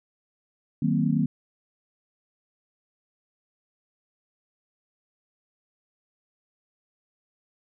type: chord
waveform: sine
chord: C half-diminished seventh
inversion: first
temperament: equal with one note detuned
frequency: 155.56 / 187.47 / 233.1 / 261.6 Hz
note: Eb3 / Gb3 / Bb3 / C4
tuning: 0 / +23 / 0 / 0 cents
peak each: -25 / -27 / -25 / -28 dBFS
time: 0.82-1.26 s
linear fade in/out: 5 ms
effects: none